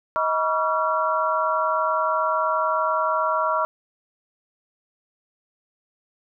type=tone cluster; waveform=sine; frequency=631 / 966 / 1135 / 1367 Hz; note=D#5 / B5 / C#6 / F6; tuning=+24 / -39 / +41 / -37 cents; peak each=-25 dBFS; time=0.16-3.65 s; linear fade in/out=0 ms; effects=none